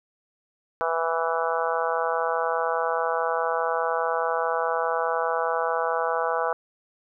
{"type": "harmonic tone", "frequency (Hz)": 164.81, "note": "E3", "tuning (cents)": 0, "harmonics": [3, 4, 5, 6, 7, 8, 9], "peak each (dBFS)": [-28, -29, -30, -31, -31, -32, -33], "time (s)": [0.81, 6.53], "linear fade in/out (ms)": 0, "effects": []}